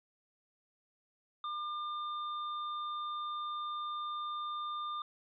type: tone with hard clipping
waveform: sine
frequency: 1200 Hz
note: D6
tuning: 37 cents sharp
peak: -38 dBFS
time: 1.44-5.02 s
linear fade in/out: 2 ms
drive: 14 dB
effects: resampled to 11025 Hz